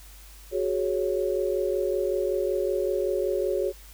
sine chord, F# suspended second, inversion none, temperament equal, 370 / 415.3 / 554.4 Hz, F#4 / G#4 / C#5, 0 / 0 / 0 cents, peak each -27 / -28 / -28 dBFS, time 0.51-3.73 s, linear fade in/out 50 ms, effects added 50 Hz sine -46 dBFS peak until 3.93 s + white hiss -51 dBFS RMS until 3.93 s

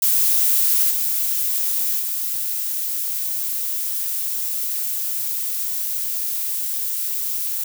violet noise with level steps, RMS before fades -17 / -21 / -24 dBFS, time 0.02-7.64 s, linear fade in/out 5 ms, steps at 0.9 / 1.99 s, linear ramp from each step 10 ms, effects none

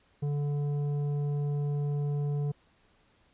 triangle tone with tanh clipping, 145 Hz, D3, 22 cents flat, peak -29 dBFS, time 0.22-2.52 s, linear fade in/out 10 ms, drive 13 dB, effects pink hiss -66 dBFS RMS until 3.33 s + resampled to 8000 Hz

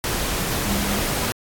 sine tone in noise, 200.3 Hz, G3, 38 cents sharp, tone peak -24 dBFS, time 0.66-0.98 s, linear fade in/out 0 ms, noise pink, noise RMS -24 dBFS, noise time 0.04-1.32 s, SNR -3 dB, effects AAC 64 kbps

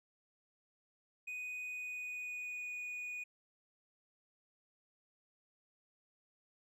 triangle tone with pitch glide, 2489 to 2466 Hz, D#7 to D#7, 0 to -16 cents, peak -39 dBFS, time 1.27-3.24 s, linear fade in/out 10 ms, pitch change -16 cents, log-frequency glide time 1.64-2.77 s, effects none

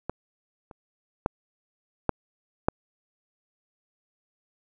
clicks, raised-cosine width 1 ms, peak -15 / -30 / -9 / -7 / -6 dBFS, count 5, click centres 0.096 / 0.712 / 1.261 / 2.093 / 2.685 s, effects none

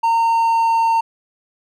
triangle tone with pitch glide, 917 to 911.2 Hz, A#5 to A#5, -29 to -40 cents, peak -11 dBFS, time 0.03-1.01 s, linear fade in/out 10 ms, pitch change -11 cents, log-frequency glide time 0.2-0.9 s, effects none

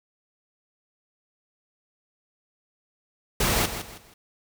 pink noise with echo, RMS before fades -23 dBFS, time 3.4-3.66 s, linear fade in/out 5 ms, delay 160 ms, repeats 3, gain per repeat -10 dB, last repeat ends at 4.14 s, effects none

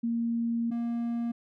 sine / triangle tone pair in turn, 232.5 / 234.8 Hz, A#3 / A#3, -4 / +13 cents, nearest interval unison, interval 17 cents, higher second, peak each -26 dBFS, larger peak neither, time 0.03-0.71 / 0.71-1.32 s, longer first, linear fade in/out 10 ms, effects none

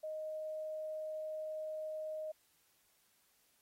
sine tone, 622.3 Hz, D#5, in tune, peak -39 dBFS, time 0.03-2.32 s, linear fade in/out 10 ms, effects white hiss -73 dBFS RMS until 3.61 s + AAC 48 kbps

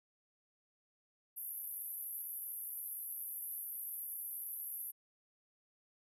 white band-pass noise, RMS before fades -44 dBFS, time 1.36-4.92 s, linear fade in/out 20 ms, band 11000 to 13000 Hz, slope 96 dB/octave, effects none

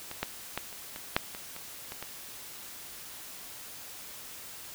clicks, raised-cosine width 0.3 ms, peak -23 / -13 / -15 / -30 / -24 / -7 / -23 / -26 / -23 / -21 dBFS, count 10, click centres 0.114 / 0.23 / 0.576 / 0.728 / 0.961 / 1.165 / 1.349 / 1.564 / 1.921 / 2.026 s, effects white hiss -45 dBFS RMS until 4.74 s

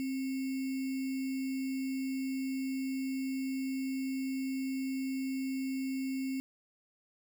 sine tone with sample-and-hold, 264.9 Hz, C4, 22 cents sharp, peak -32 dBFS, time 0-6.4 s, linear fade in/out 0 ms, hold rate 2450 Hz, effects none

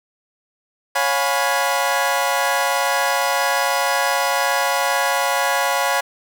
25% pulse chord, C# dominant seventh, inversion none, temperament equal with one note detuned, 554.4 / 711.9 / 830.6 / 987.8 Hz, C#5 / E#5 / G#5 / B5, 0 / +33 / 0 / 0 cents, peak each -19 dBFS, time 0.95-6.01 s, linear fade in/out 10 ms, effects none

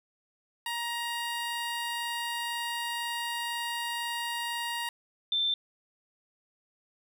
15% pulse / sine tone pair in turn, 942 / 3557 Hz, A#5 / A7, +18 / +18 cents, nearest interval octave + major seventh, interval 2300 cents, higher second, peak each -25 dBFS, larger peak neither, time 0.66-4.89 / 5.32-5.54 s, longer first, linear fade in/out 2 ms, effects none

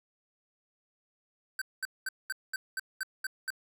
square tone bursts, 1545 Hz, G6, 26 cents flat, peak -32 dBFS, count 9, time 1.59-3.504 s, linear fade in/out 2 ms, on 26 ms, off 210 ms, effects none

